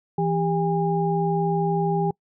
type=tone cluster; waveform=sine; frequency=165.9 / 398.5 / 813 Hz; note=E3 / G4 / G#5; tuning=+11 / +28 / -37 cents; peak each=-23 / -25 / -25 dBFS; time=0.18-2.11 s; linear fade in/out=5 ms; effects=noise-tail reverb RT60 0.1 s tail -26 dB re dry